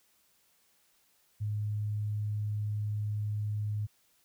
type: tone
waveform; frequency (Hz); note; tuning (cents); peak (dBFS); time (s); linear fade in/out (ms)
sine; 105.1; G#2; +21; -30; 1.4-3.87; 20
effects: white hiss -69 dBFS RMS until 4.24 s